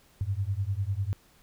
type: beating tone pair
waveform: sine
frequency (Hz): 93.6 / 103.6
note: F#2 / G#2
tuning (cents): +20 / -4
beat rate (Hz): 10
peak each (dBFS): -30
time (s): 0.21-1.13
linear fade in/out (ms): 0
effects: pink hiss -61 dBFS RMS until 1.42 s